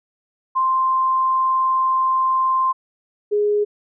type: tone pair in turn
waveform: sine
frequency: 1046.5 / 415.3 Hz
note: C6 / G#4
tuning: 0 / 0 cents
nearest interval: octave + major third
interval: 1600 cents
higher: first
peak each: -15 dBFS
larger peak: neither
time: 0.55-2.73 / 3.31-3.65 s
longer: first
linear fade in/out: 20 ms
effects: none